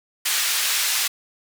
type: band-pass noise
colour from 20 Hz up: pink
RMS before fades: -22 dBFS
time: 0.25-1.08 s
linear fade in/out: 10 ms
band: 2100 to 16000 Hz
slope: 12 dB/octave
effects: none